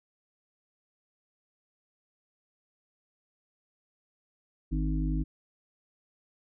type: harmonic tone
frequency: 51.5 Hz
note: G#1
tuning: 14 cents flat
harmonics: 1 / 3 / 5 / 6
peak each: -28 / -33 / -35 / -36 dBFS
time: 4.71-5.24 s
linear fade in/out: 20 ms
effects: none